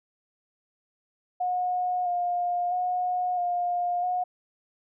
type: tone with vibrato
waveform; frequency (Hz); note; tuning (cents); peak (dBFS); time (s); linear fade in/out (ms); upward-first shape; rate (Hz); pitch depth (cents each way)
sine; 716; F5; +43; -24; 1.4-4.24; 10; square; 0.76; 20
effects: none